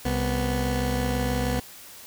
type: tone pair together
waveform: 20% pulse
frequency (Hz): 66.31 / 246.9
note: C2 / B3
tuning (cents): +24 / 0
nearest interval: octave + major seventh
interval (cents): 2276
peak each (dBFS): -21 / -22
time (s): 0.05-1.6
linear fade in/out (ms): 5
effects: white hiss -45 dBFS RMS until 2.06 s